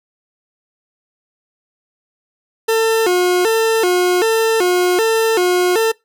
40% pulse tone with vibrato, 401.6 Hz, G4, 42 cents sharp, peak -11 dBFS, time 2.68-5.92 s, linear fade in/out 10 ms, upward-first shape square, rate 1.3 Hz, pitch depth 190 cents each way, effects noise-tail reverb RT60 0.2 s tail -23 dB re dry

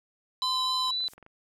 square tone, 1025 Hz, C6, 36 cents flat, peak -30 dBFS, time 0.42-0.91 s, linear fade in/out 5 ms
sine tone with vibrato, 3968 Hz, B7, 7 cents sharp, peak -27 dBFS, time 0.42-1.08 s, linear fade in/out 0 ms, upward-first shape triangle, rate 3.7 Hz, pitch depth 19 cents each way
violet noise with exponential growth, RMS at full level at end -43 dBFS, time 0.87-1.14 s, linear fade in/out 2 ms, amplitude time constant 57 ms
clicks, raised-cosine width 0.5 ms, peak -36 dBFS, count 8, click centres 0.883 / 1.006 / 1.04 / 1.085 / 1.135 / 1.18 / 1.227 / 1.264 s
effects low-pass 10000 Hz 12 dB/octave

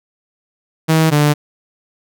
sawtooth tone pair in turn, 159.8 / 147.97 Hz, D#3 / D3, +47 / +13 cents, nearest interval minor second, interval 134 cents, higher first, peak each -6 dBFS, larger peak neither, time 0.88-1.11 / 1.11-1.34 s, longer neither, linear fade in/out 20 ms, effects none

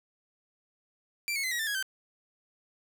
sawtooth tone with pitch steps, 2349 / 2192 / 2045 / 1908 / 1780.2 / 1661 / 1549.8 Hz, D7 / C#7 / C7 / A#6 / A6 / G#6 / G6, 0 / -20 / -40 / +40 / +20 / 0 / -20 cents, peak -26 dBFS, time 1.28-1.826 s, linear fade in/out 0 ms, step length 78 ms, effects 10-bit

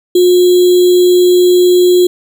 sine tone with sample-and-hold, 359.1 Hz, F4, 48 cents sharp, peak -4 dBFS, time 0.15-2.07 s, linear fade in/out 5 ms, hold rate 3675 Hz, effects none

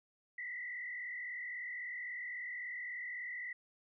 sine tone with frequency modulation, 1975.5 Hz, B6, in tune, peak -40 dBFS, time 0.38-3.53 s, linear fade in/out 5 ms, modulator 43.7 Hz, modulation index 1.5, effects none

